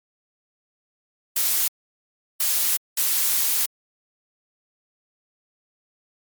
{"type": "noise bursts at uneven times", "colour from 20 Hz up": "blue", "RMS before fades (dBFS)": -21, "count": 3, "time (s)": [[1.36, 1.68], [2.4, 2.77], [2.97, 3.66]], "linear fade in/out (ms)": 5, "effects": ["MP3 96 kbps"]}